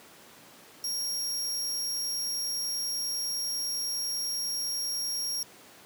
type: tone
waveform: sawtooth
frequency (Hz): 5590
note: F8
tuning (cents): +1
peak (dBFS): -27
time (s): 0.84-5.43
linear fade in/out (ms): 2
effects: pink hiss -52 dBFS RMS until 5.85 s + high-pass 200 Hz 12 dB/octave